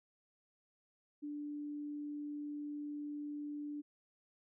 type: tone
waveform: sine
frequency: 293.7 Hz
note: D4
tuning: in tune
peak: -40 dBFS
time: 1.22-3.82 s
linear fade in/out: 20 ms
effects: none